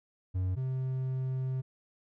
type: tone pair in turn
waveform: triangle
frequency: 92.5 / 130.46 Hz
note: F#2 / C3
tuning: 0 / -5 cents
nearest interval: tritone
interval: 595 cents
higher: second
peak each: -26 / -28 dBFS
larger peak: first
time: 0.34-0.56 / 0.56-1.62 s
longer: second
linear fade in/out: 20 ms
effects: none